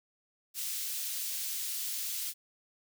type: high-pass noise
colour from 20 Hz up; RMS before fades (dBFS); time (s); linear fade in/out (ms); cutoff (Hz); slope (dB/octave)
white; -36; 0.54-2.34; 50; 3200; 12
effects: none

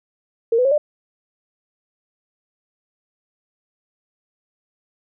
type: tone with pitch steps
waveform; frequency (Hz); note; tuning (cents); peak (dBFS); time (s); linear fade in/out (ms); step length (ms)
sine; 459.1 / 500.7 / 546 / 595.4; A#4 / B4 / C#5 / D5; -26 / +24 / -26 / +24; -13; 0.52-0.78; 5; 65
effects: none

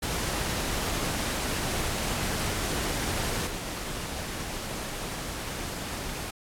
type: noise with level steps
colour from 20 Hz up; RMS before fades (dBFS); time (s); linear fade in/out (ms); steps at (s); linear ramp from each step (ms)
pink; -30 / -35; 0.02-6.31; 10; 3.47; 2
effects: low-pass 12000 Hz 12 dB/octave + AAC 64 kbps

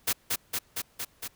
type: noise with echo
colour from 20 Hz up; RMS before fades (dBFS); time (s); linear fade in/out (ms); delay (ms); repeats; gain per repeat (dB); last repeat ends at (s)
white; -26; 0.07-0.13; 10; 230; 5; -2; 1.28
effects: pink hiss -63 dBFS RMS until 1.35 s

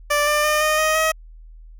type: tone with pitch steps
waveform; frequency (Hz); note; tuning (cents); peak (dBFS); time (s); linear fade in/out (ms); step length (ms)
15% pulse; 587.3 / 596.5 / 605.9 / 615.4 / 625.1 / 634.9; D5 / D5 / D#5 / D#5 / D#5 / D#5; 0 / +27 / -46 / -19 / +8 / +35; -10; 0.1-1.12; 10; 170
effects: added 40 Hz sine -39 dBFS peak until 1.79 s

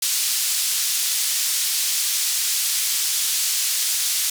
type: band-pass noise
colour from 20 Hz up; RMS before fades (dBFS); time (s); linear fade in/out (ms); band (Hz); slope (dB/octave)
pink; -22; 0.02-4.3; 5; 4600 to 13000; 12
effects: none

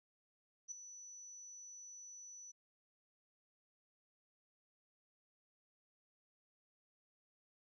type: tone with ADSR envelope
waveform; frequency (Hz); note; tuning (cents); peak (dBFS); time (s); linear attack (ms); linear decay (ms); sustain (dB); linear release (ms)
sine; 5950; F#8; +9; -40; 0.68-2.52; 34; 8; -11; 14
effects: none

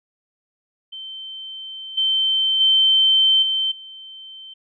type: tone with level steps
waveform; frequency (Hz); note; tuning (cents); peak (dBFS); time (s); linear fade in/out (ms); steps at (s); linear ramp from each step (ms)
sine; 3100; G7; -20; -31 / -16 / -12 / -18 / -36; 0.92-4.54; 10; 1.97 / 2.6 / 3.42 / 3.71; 10
effects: none

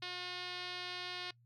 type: tone with low-pass filter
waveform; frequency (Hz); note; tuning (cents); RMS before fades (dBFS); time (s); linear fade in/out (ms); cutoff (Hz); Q
5% pulse; 359.7; F#4; -49; -43; 0.02-1.31; 5; 4300; 2.1
effects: noise-tail reverb RT60 0.1 s tail -23 dB re dry + added 119 Hz sine -64 dBFS peak until 1.45 s

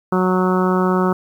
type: harmonic tone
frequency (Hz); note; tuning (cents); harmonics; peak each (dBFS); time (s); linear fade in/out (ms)
184.3; F#3; -7; 1 / 2 / 3 / 4 / 5 / 6 / 7 / 8; -17 / -19 / -26 / -28 / -25 / -26 / -24 / -32; 0.12-1.13; 5
effects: 8-bit

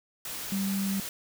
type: tone in noise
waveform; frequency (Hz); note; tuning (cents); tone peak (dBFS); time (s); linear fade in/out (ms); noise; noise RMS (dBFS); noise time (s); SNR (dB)
sine; 196; G3; 0; -27; 0.52-1; 2; white; -37; 0.25-1.09; +7
effects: none

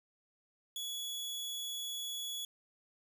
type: tone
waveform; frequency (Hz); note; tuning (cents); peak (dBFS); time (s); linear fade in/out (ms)
sawtooth; 3385; G#7; +32; -35; 0.76-2.45; 2
effects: none

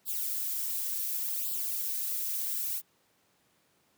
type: noise with flanger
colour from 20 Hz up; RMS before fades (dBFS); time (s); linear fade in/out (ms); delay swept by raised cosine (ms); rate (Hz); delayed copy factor
violet; -33; 0.05-2.82; 50; 0.23 to 4.23; 0.69; +0.8
effects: pink hiss -69 dBFS RMS until 3.97 s + high-pass 150 Hz 12 dB/octave

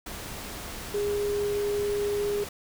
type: tone in noise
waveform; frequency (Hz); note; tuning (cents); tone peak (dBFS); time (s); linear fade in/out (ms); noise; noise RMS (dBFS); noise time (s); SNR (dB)
sine; 410; G#4; -22; -25; 0.94-2.44; 5; pink; -38; 0.06-2.49; +10
effects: none

